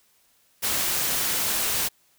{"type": "noise", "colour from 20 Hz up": "white", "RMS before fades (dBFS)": -25, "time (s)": [0.62, 1.89], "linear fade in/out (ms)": 20, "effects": ["white hiss -63 dBFS RMS until 2.18 s"]}